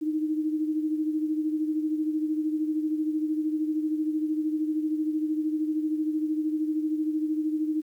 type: beating tone pair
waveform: sine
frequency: 308.3 / 321.3 Hz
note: D#4 / E4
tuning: -16 / -44 cents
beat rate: 13 Hz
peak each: -25 / -33 dBFS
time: 0.01-7.82 s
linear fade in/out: 20 ms
effects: 10-bit